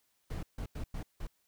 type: noise bursts at uneven times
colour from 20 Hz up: brown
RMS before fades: -38 dBFS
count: 5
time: 0.3-0.43 / 0.58-0.66 / 0.75-0.84 / 0.94-1.03 / 1.2-1.27 s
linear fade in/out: 5 ms
effects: white hiss -75 dBFS RMS until 1.47 s